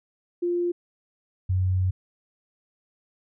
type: tone pair in turn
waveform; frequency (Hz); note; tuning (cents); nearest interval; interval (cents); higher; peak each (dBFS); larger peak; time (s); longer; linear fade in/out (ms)
sine; 349.5 / 92.74; F4 / F#2; +1 / +5; octave + major seventh; 2296; first; -22 / -20; second; 0.42-0.72 / 1.49-1.91; second; 10
effects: none